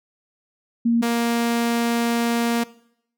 sine / sawtooth tone pair in turn, 233.1 / 234.4 Hz, A#3 / A#3, 0 / +10 cents, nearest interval unison, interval 10 cents, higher second, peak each -15 dBFS, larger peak neither, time 0.85-1.02 / 1.02-2.64 s, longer second, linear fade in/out 10 ms, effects noise-tail reverb RT60 0.7 s tail -20 dB re dry

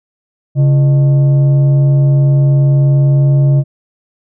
sine tone with frequency modulation, 138.59 Hz, C#3, in tune, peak -5 dBFS, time 0.55-3.64 s, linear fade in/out 50 ms, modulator 475 Hz, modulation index 0.23, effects tanh soft clip ceiling -2 dBFS

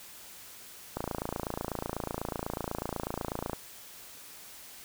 click train, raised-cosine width 1 ms, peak -18 dBFS, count 73, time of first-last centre 0.97-3.532 s, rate 28.1 Hz, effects white hiss -49 dBFS RMS until 4.84 s

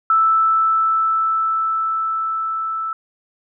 sine tone with level ramp, 1318.5 Hz, E6, in tune, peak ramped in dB -11 to -21 dBFS, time 0.1-2.93 s, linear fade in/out 2 ms, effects none

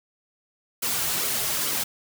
white noise with flanger, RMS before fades -26 dBFS, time 0.82-1.84 s, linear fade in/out 10 ms, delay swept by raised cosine 1.1 to 4.1 ms, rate 2.3 Hz, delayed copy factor -0.6, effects none

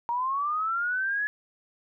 sine linear sweep, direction up, 932.3 to 1708 Hz, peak -25 dBFS, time 0.09-1.27 s, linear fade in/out 0 ms, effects none

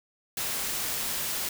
white noise, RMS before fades -31 dBFS, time 0.37-1.49 s, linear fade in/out 2 ms, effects none

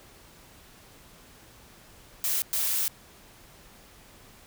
blue noise bursts at uneven times, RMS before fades -27 dBFS, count 2, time 2.24-2.42 / 2.53-2.88 s, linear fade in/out 0 ms, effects pink hiss -53 dBFS RMS until 4.46 s

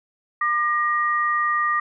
sine tone pair together, 1200 / 1885.7 Hz, D6 / A#6, +37 / +19 cents, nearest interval minor sixth, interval 782 cents, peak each -20 / -23 dBFS, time 0.41-1.8 s, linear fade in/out 5 ms, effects none

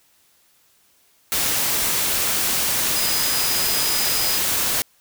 sine tone in noise, 4978 Hz, D#8, in tune, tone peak -26 dBFS, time 2.96-4.38 s, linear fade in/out 0 ms, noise white, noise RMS -21 dBFS, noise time 1.32-4.82 s, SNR -8 dB, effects white hiss -59 dBFS RMS until 5 s

